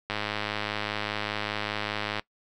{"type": "click train", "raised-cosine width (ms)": 0.3, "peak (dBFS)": -13, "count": 221, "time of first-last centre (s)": [0.1, 2.195], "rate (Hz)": 105, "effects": ["noise-tail reverb RT60 0.1 s tail -21 dB re dry"]}